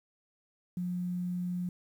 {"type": "tone with quantisation", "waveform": "sine", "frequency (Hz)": 178.6, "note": "F3", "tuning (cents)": 39, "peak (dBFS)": -31, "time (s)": [0.77, 1.69], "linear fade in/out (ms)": 2, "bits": 10, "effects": []}